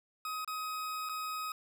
40% pulse tone with dropouts, 1262 Hz, D#6, 24 cents sharp, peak -35 dBFS, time 0.25-1.52 s, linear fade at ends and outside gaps 2 ms, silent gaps 0.447-0.476 / 1.09-1.094 s, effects none

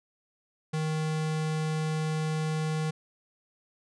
square tone, 156.4 Hz, D#3, 9 cents sharp, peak -28 dBFS, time 0.73-2.91 s, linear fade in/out 10 ms, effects resampled to 22050 Hz

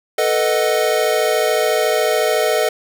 square chord, B dominant seventh, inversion third, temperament equal, 440 / 493.9 / 622.3 / 740 Hz, A4 / B4 / D#5 / F#5, 0 / 0 / 0 / 0 cents, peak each -20 / -22 / -19 / -24 dBFS, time 0.18-2.69 s, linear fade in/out 5 ms, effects none

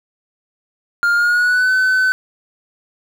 triangle tone with pitch glide, 1406 to 1515.6 Hz, F6 to F#6, +11 to +41 cents, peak -10 dBFS, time 1.03-2.12 s, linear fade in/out 0 ms, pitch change +130 cents, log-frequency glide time 1.14-1.71 s, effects 7-bit

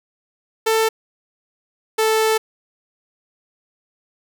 sawtooth tone pair in turn, 444.2 / 439.6 Hz, A4 / A4, +16 / -2 cents, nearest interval unison, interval 18 cents, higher first, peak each -11 dBFS, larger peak neither, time 0.66-0.89 / 1.98-2.38 s, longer second, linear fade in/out 10 ms, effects none

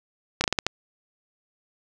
slowing click train, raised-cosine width 0.2 ms, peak -4 dBFS, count 6, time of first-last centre 0.41-0.666 s, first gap 30 ms, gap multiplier 1.27, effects none

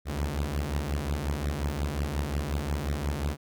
sawtooth beating tone pair, 69.3 / 74.9 Hz, C#2 / D2, 0 / +35 cents, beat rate 5.6 Hz, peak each -27 dBFS, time 0.05-3.37 s, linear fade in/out 50 ms, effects none

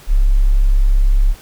sine tone, 34.1 Hz, C#1, 28 cents flat, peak -8 dBFS, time 0.07-1.35 s, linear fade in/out 50 ms, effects pink hiss -42 dBFS RMS until 1.41 s

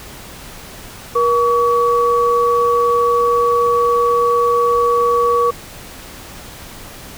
sine tone pair together, 476.8 / 1134 Hz, A#4 / C#6, +39 / +39 cents, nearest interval octave + minor third, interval 1500 cents, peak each -14 dBFS, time 1.15-5.51 s, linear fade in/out 10 ms, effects pink hiss -35 dBFS RMS until 7.17 s

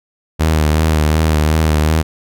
sawtooth tone with vibrato, 77.78 Hz, D#2, in tune, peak -7 dBFS, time 0.39-2.03 s, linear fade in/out 20 ms, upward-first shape sine, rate 2.7 Hz, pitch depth 40 cents each way, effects none

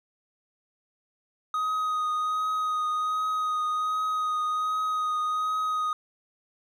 triangle tone with vibrato, 1251 Hz, D#6, 9 cents sharp, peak -23 dBFS, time 1.54-5.93 s, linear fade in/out 2 ms, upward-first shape triangle, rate 1.3 Hz, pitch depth 19 cents each way, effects none

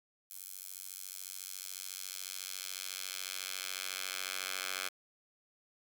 10% pulse tone with high-pass filter sweep, 94 Hz, F#2, 28 cents sharp, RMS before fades -42 dBFS, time 0.3-4.89 s, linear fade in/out 10 ms, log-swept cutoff 10000 to 1700 Hz, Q 0.71, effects none

